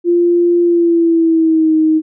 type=tone with pitch glide; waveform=sine; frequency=346.8 to 314.4 Hz; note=F4 to D#4; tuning=-12 to +18 cents; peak=-8 dBFS; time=0.04-2.02 s; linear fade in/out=50 ms; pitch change=-170 cents; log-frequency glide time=0.62-1.75 s; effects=none